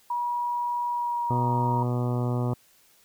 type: tone with pitch glide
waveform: sine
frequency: 963 to 943.2 Hz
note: B5 to A#5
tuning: -44 to +20 cents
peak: -25 dBFS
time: 0.1-1.83 s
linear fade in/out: 5 ms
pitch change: -36 cents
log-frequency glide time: 0.9-1.5 s
type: harmonic tone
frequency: 122.6 Hz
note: B2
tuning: 12 cents flat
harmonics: 1 / 2 / 3 / 4 / 5 / 6 / 7 / 8 / 9 / 10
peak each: -25 / -31 / -35 / -37 / -39 / -41 / -42 / -43 / -44 / -45 dBFS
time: 1.3-2.54 s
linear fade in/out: 5 ms
effects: white hiss -60 dBFS RMS until 3.04 s